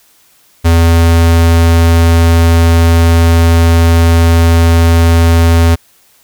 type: tone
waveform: square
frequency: 83.5 Hz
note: E2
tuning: 23 cents sharp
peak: -5 dBFS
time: 0.64-5.76 s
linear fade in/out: 20 ms
effects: white hiss -48 dBFS RMS until 6.23 s